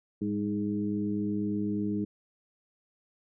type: harmonic tone with a mistuned harmonic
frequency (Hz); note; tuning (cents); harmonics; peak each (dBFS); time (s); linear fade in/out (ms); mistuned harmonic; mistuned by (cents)
103.9; G#2; +1; 1 / 2 / 3 / 4; -39 / -30 / -32 / -39; 0.21-2.05; 10; 2; -36
effects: none